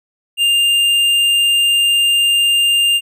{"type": "tone with tanh clipping", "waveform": "triangle", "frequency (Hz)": 2802, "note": "F7", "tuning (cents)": 5, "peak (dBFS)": -12, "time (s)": [0.37, 3.01], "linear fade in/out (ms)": 50, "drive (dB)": 14, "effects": []}